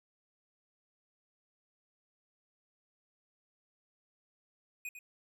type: tone with echo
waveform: square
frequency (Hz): 2489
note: D#7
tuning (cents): 0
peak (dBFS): -39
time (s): 4.85-4.89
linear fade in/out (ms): 2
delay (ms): 100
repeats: 1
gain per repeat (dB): -8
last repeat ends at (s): 4.99
effects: none